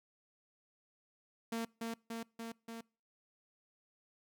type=tone with echo; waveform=sawtooth; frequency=228.7 Hz; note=A#3; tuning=33 cents flat; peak=-32 dBFS; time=1.52-1.65 s; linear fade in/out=5 ms; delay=290 ms; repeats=4; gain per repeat=-2 dB; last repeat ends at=2.81 s; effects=noise-tail reverb RT60 0.4 s tail -26 dB re dry